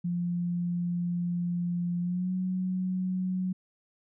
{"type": "tone with pitch glide", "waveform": "sine", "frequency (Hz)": [174.61, 184.78], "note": ["F3", "F#3"], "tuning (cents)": [0, -2], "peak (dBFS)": -27, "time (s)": [0.04, 3.53], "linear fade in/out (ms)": 10, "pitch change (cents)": 98, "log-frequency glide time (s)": [2, 2.32], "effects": []}